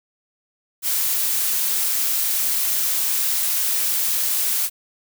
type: noise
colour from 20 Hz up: blue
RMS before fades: -21 dBFS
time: 0.82-4.7 s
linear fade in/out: 50 ms
effects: none